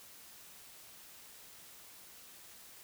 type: silence
effects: white hiss -55 dBFS RMS until 2.83 s